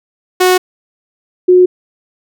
sawtooth / sine tone pair in turn, 366.9 / 363.5 Hz, F#4 / F#4, -15 / -31 cents, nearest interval unison, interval 16 cents, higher first, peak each -3 dBFS, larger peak neither, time 0.4-0.58 / 1.48-1.66 s, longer neither, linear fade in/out 10 ms, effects none

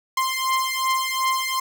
sawtooth beating tone pair, 1046.5 / 1049.2 Hz, C6 / C6, 0 / +4 cents, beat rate 2.7 Hz, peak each -20 dBFS, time 0.17-1.6 s, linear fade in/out 5 ms, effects none

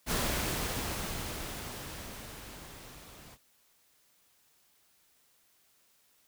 pink noise with level ramp, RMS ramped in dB -30 to -53 dBFS, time 0.06-3.38 s, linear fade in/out 50 ms, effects white hiss -68 dBFS RMS until 6.27 s

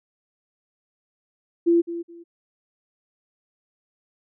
sine tone with echo, 340 Hz, F4, 46 cents flat, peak -14 dBFS, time 1.66-1.82 s, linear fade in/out 20 ms, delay 210 ms, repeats 2, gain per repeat -13 dB, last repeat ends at 2.24 s, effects none

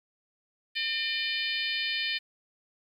harmonic tone with a mistuned harmonic, 605 Hz, D#5, 49 cents flat, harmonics 3 / 4 / 5 / 6 / 7 / 8, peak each -35 / -33 / -34 / -36 / -37 / -39 dBFS, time 0.75-2.19 s, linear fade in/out 20 ms, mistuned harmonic 4, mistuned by -18 cents, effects 10-bit

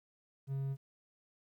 triangle tone, 136.4 Hz, C#3, 28 cents flat, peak -32 dBFS, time 0.47-0.77 s, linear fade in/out 50 ms, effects 12-bit

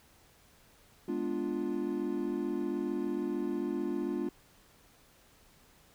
triangle chord, G# diminished seventh, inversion none, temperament equal, 207.7 / 246.9 / 293.7 / 349.2 Hz, G#3 / B3 / D4 / F4, 0 / 0 / 0 / 0 cents, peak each -37 / -36 / -34 / -33 dBFS, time 1.08-4.29 s, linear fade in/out 5 ms, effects pink hiss -62 dBFS RMS until 5.94 s

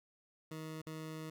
20% pulse tone with dropouts, 157.8 Hz, D#3, 25 cents sharp, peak -38 dBFS, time 0.51-1.3 s, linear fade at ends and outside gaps 5 ms, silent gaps 0.817-0.866 s, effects none

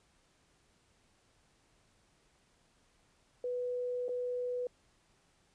sine tone with dropouts, 493.9 Hz, B4, in tune, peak -33 dBFS, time 3.44-4.67 s, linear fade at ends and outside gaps 2 ms, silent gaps 4.083-4.091 s, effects pink hiss -70 dBFS RMS until 5.54 s + resampled to 22050 Hz

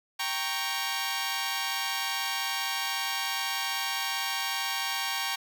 10% pulse chord, G diminished, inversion none, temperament equal, 784 / 932.3 / 1108.7 Hz, G5 / Bb5 / Db6, 0 / 0 / 0 cents, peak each -25 dBFS, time 0.19-5.36 s, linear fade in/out 10 ms, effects none

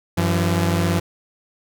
sawtooth tone pair together, 93.98 / 169.6 Hz, F#2 / E3, +28 / +50 cents, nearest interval minor seventh, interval 1022 cents, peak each -16 dBFS, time 0.17-1 s, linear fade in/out 10 ms, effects none

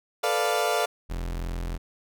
30% pulse chord, B half-diminished seventh, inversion third, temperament equal, 440 / 493.9 / 587.3 / 698.5 Hz, A4 / B4 / D5 / F5, 0 / 0 / 0 / 0 cents, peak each -26 / -28 / -26 / -24 dBFS, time 0.23-0.86 s, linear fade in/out 10 ms
40% pulse tone, 42.92 Hz, F1, 29 cents flat, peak -28 dBFS, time 1.09-1.78 s, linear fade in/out 20 ms
effects none

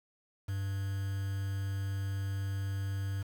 triangle tone with quantisation, 98 Hz, G2, in tune, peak -30 dBFS, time 0.48-3.23 s, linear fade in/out 10 ms, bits 8, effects none

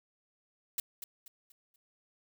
blue noise with echo, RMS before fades -33 dBFS, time 0.78-0.8 s, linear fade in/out 2 ms, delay 240 ms, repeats 4, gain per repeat -9 dB, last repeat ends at 1.76 s, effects none

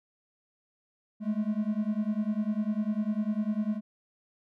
triangle beating tone pair, 207.7 / 217.7 Hz, G#3 / A3, 0 / -18 cents, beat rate 10 Hz, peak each -28 dBFS, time 1.2-3.81 s, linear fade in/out 50 ms, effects none

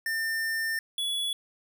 square tone pair in turn, 1800 / 3398 Hz, A6 / G#7, +39 / +39 cents, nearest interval major seventh, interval 1100 cents, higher second, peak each -28 dBFS, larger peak neither, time 0.06-0.79 / 0.98-1.33 s, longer first, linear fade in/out 2 ms, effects none

